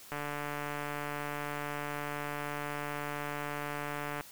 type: click train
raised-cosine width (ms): 0.5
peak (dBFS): -22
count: 598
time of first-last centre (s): 0.12-4.209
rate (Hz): 146
effects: white hiss -52 dBFS RMS until 4.31 s